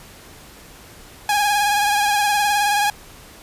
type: tone with vibrato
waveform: sawtooth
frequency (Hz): 824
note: G#5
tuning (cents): -14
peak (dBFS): -12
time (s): 1.29-2.9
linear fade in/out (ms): 2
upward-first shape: triangle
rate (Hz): 19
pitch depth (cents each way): 47
effects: pink hiss -43 dBFS RMS until 3.42 s + resampled to 32000 Hz